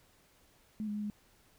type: tone with pitch steps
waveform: sine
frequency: 215.1 / 207.8 / 209.5 / 208.1 Hz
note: A3 / G#3 / G#3 / G#3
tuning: -39 / +1 / +15 / +4 cents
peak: -34 dBFS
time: 0.8-1.1 s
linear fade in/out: 0 ms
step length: 75 ms
effects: pink hiss -66 dBFS RMS until 1.58 s